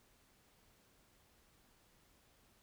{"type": "silence", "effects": ["pink hiss -70 dBFS RMS until 2.62 s"]}